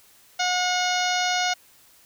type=harmonic tone with a mistuned harmonic; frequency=725 Hz; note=F#5; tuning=35 cents flat; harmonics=1 / 2 / 3 / 4 / 5 / 6 / 7 / 8 / 9; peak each=-25 / -28 / -30 / -31 / -32 / -33 / -33 / -34 / -35 dBFS; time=0.39-1.54 s; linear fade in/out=10 ms; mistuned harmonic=6; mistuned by=-23 cents; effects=white hiss -55 dBFS RMS until 2.05 s